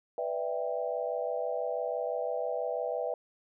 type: chord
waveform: sine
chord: E minor seventh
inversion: second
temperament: just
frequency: 494.4 / 593.3 / 659.3 / 791.1 Hz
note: B4 / D5 / E5 / G5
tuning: +2 / +18 / 0 / +16 cents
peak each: -34 / -36 / -35 / -39 dBFS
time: 0.18-3.14 s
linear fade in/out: 2 ms
effects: none